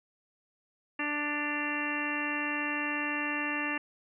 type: harmonic tone with a mistuned harmonic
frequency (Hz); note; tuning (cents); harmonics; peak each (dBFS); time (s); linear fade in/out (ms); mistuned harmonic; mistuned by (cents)
294.3; D4; +4; 1 / 2 / 3 / 4 / 5 / 6 / 7 / 8 / 9; -36 / -44 / -41 / -40 / -46 / -35 / -40 / -41 / -36; 0.99-3.78; 5; 9; +61
effects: none